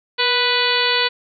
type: harmonic tone with a mistuned harmonic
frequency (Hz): 493.9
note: B4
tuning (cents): 0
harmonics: 1 / 2 / 3 / 4 / 5 / 6 / 7 / 8 / 9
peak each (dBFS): -24 / -24 / -24 / -24 / -24 / -24 / -24 / -24 / -24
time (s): 0.18-1.09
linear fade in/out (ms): 20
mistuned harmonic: 1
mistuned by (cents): -38
effects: none